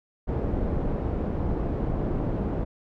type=low-pass noise; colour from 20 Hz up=pink; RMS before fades=-27 dBFS; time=0.27-2.65 s; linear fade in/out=20 ms; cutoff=530 Hz; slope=12 dB/octave; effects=none